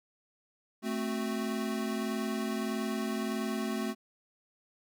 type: chord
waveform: square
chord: F# diminished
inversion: first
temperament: equal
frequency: 220 / 261.6 / 370 Hz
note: A3 / C4 / F#4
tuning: 0 / 0 / 0 cents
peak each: -34 / -38 / -39 dBFS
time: 0.82-3.95 s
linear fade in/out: 50 ms
effects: none